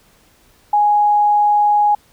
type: tone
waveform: sine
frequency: 830.6 Hz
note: G#5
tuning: in tune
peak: -10 dBFS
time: 0.73-1.95 s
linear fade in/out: 5 ms
effects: pink hiss -53 dBFS RMS until 2.12 s